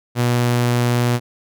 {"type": "tone", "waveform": "sawtooth", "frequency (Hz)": 121.2, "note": "B2", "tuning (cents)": -32, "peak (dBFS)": -11, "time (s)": [0.15, 1.2], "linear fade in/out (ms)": 50, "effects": []}